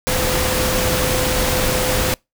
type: tone in noise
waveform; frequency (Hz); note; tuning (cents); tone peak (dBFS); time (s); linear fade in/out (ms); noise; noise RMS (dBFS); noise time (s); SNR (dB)
sine; 510; C5; -44; -23; 0.07-2.14; 0; pink; -19; 0.07-2.14; -7
effects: noise-tail reverb RT60 0.2 s tail -26 dB re dry